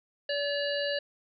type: harmonic tone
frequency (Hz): 573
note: D5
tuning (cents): -43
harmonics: 1 / 3 / 5 / 7 / 8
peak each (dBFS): -30 / -35 / -37 / -38 / -39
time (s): 0.29-0.99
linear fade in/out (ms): 5
effects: none